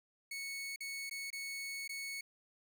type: tone with dropouts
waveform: sawtooth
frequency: 2211 Hz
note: C#7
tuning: 5 cents flat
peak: -37 dBFS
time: 0.31-2.21 s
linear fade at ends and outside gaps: 5 ms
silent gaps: 0.761-0.805 / 1.097-1.11 / 1.304-1.328 / 1.878-1.892 s
effects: none